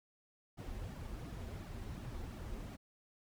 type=noise with flanger; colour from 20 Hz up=brown; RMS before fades=-45 dBFS; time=0.57-2.77 s; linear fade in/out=20 ms; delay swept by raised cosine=1.9 to 7 ms; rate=2.8 Hz; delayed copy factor=-0.95; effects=none